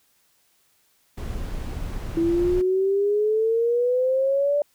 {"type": "noise", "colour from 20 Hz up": "brown", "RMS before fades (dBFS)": -30, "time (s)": [1.17, 2.62], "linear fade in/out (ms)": 10}
{"type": "exponential sweep", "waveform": "sine", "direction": "up", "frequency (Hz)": [329.6, 587.3], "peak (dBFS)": -18, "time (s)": [2.17, 4.62], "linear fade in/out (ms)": 2}
{"effects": ["white hiss -64 dBFS RMS until 4.74 s"]}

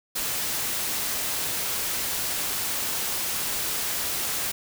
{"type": "noise", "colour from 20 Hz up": "white", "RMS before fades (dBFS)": -28, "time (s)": [0.15, 4.52], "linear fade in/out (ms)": 10, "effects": []}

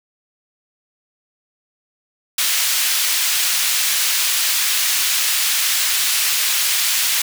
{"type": "high-pass noise", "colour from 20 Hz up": "pink", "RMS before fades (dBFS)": -18, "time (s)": [2.38, 7.22], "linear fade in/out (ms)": 5, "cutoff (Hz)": 2500, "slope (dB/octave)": 12, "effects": []}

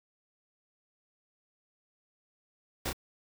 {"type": "noise with echo", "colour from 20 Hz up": "pink", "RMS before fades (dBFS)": -33, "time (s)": [2.85, 2.9], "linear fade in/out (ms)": 10, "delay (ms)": 31, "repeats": 1, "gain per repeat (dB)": -3, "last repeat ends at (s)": 2.931, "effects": []}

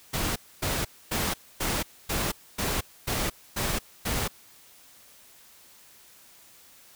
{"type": "noise bursts", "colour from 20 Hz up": "pink", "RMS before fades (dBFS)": -28, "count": 9, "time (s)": [0.13, 4.28], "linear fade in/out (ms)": 10, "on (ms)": 230, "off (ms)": 260, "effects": ["white hiss -54 dBFS RMS until 6.95 s"]}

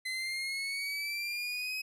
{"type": "exponential sweep", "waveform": "30% pulse", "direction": "up", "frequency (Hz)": [2039, 2548], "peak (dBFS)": -31, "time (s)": [0.05, 1.82], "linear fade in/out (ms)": 10, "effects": ["low-pass 12000 Hz 12 dB/octave"]}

